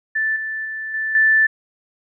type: tone with level steps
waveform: sine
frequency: 1760 Hz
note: A6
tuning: in tune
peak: -17 / -23 / -25 / -20 / -11 dBFS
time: 0.15-1.47 s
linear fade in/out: 10 ms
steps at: 0.36 / 0.65 / 0.94 / 1.15 s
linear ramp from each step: 2 ms
effects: none